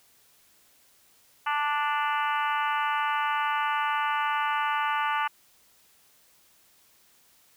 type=harmonic tone; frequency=293.7 Hz; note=D4; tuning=in tune; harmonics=3 / 4 / 5 / 6 / 7 / 8 / 9 / 10; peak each=-28 / -29 / -32 / -37 / -38 / -41 / -39 / -40 dBFS; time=1.46-5.28 s; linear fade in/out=10 ms; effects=white hiss -61 dBFS RMS until 7.56 s